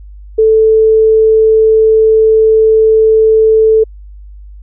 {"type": "tone", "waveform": "sine", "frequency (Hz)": 440, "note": "A4", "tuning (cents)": 0, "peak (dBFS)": -4, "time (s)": [0.38, 3.84], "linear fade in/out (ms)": 10, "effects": ["added 50 Hz sine -29 dBFS peak until 4.62 s"]}